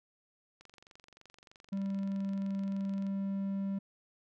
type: click train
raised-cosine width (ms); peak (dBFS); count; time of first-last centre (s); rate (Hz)
0.2; -38; 58; 0.61-3.067; 23.2
type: tone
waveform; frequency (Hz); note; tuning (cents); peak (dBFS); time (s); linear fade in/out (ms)
triangle; 196; G3; 0; -30; 1.72-3.79; 10
effects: none